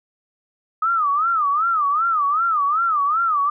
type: tone with vibrato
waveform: sine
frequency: 1244.5 Hz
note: D#6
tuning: in tune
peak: -16 dBFS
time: 0.82-3.5 s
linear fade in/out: 5 ms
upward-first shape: sine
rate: 2.6 Hz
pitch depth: 180 cents each way
effects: none